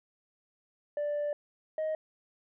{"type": "tone pair in turn", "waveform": "sine", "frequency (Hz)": [587.3, 626.2], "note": ["D5", "D#5"], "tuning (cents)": [0, 11], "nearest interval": "minor second", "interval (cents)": 111, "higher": "second", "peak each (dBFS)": -27, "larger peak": "neither", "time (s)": [[0.97, 1.33], [1.78, 1.95]], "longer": "first", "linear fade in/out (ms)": 2, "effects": ["tanh soft clip ceiling -28 dBFS"]}